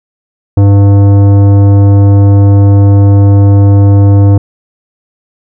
triangle tone with tanh clipping, 100 Hz, G2, 35 cents sharp, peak -3 dBFS, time 0.57-4.38 s, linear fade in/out 5 ms, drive 18 dB, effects none

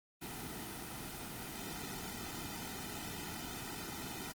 pink noise with comb filter, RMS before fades -44 dBFS, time 0.21-4.33 s, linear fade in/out 20 ms, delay 1.8 ms, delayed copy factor -0.7, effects Opus 24 kbps

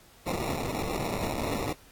white noise with sample-and-hold, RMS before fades -31 dBFS, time 0.26-1.73 s, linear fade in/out 10 ms, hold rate 1575 Hz, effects pink hiss -56 dBFS RMS until 1.91 s + AAC 64 kbps

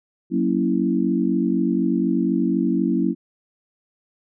sine chord, F# dominant seventh, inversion none, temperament equal, 185 / 233.1 / 277.2 / 329.6 Hz, F#3 / A#3 / C#4 / E4, 0 / 0 / 0 / 0 cents, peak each -23 dBFS, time 0.3-3.15 s, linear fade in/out 50 ms, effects none

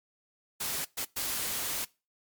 white noise bursts at uneven times, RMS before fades -33 dBFS, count 3, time 0.6-0.85 / 0.97-1.05 / 1.16-1.85 s, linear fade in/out 10 ms, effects noise-tail reverb RT60 0.3 s tail -23 dB re dry + MP3 96 kbps

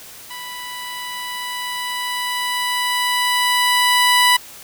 15% pulse tone with level ramp, 987.8 Hz, B5, in tune, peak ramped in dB -24 to -4 dBFS, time 0.3-4.37 s, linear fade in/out 10 ms, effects white hiss -39 dBFS RMS until 4.63 s

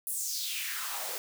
white noise with high-pass filter sweep, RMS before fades -35 dBFS, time 0.07-1.18 s, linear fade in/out 0 ms, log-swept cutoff 11000 to 440 Hz, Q 3.2, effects none

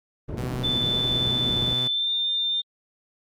white low-pass noise, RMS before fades -32 dBFS, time 0.28-1.74 s, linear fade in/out 10 ms, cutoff 290 Hz, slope 12 dB/octave
sawtooth tone with vibrato, 124 Hz, B2, 7 cents sharp, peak -26 dBFS, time 0.37-1.88 s, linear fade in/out 10 ms, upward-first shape sine, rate 1.5 Hz, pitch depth 31 cents each way
sine tone with pitch glide, 3520 to 3602 Hz, A7 to A7, 0 to +40 cents, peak -22 dBFS, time 0.63-2.62 s, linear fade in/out 20 ms, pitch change +40 cents, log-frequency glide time 1.89-2.11 s
effects Opus 32 kbps

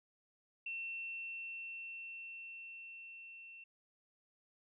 sine tone with level ramp, 2700 Hz, E7, 41 cents sharp, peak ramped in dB -39 to -51 dBFS, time 0.66-3.64 s, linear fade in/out 5 ms, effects none

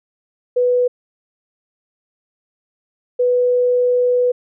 sine tone pair in turn, 493.9 / 493.9 Hz, B4 / B4, 0 / 0 cents, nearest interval unison, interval 0 cents, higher neither, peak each -12 dBFS, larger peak neither, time 0.56-0.88 / 3.19-4.32 s, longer second, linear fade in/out 10 ms, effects none

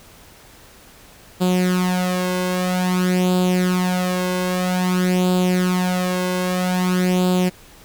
sawtooth tone with flanger, 182 Hz, F#3, 28 cents flat, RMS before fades -19 dBFS, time 1.4-7.5 s, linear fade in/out 20 ms, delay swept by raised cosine 0.25 to 1.95 ms, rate 0.51 Hz, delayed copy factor +0.7, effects pink hiss -46 dBFS RMS until 7.84 s

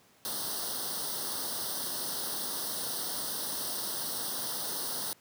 white noise with comb filter, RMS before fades -35 dBFS, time 0.25-5.13 s, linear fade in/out 0 ms, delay 0.21 ms, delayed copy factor +1, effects pink hiss -62 dBFS RMS until 5.2 s + high-pass 150 Hz 12 dB/octave

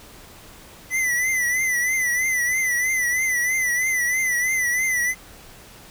square tone with vibrato, 2003 Hz, B6, 24 cents sharp, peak -20 dBFS, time 0.9-5.15 s, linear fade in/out 50 ms, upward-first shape triangle, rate 3.1 Hz, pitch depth 88 cents each way, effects pink hiss -45 dBFS RMS until 5.9 s

